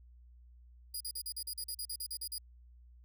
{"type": "tone bursts", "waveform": "15% pulse", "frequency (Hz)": 4887, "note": "D#8", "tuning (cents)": -32, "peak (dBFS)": -31, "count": 14, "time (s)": [0.94, 2.383], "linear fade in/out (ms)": 5, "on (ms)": 65, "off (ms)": 41, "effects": ["added 60 Hz sine -55 dBFS peak until 3.04 s"]}